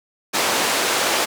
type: band-pass noise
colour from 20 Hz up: pink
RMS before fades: -20 dBFS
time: 0.33-1.26 s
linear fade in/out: 20 ms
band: 410 to 9900 Hz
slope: 12 dB/octave
effects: none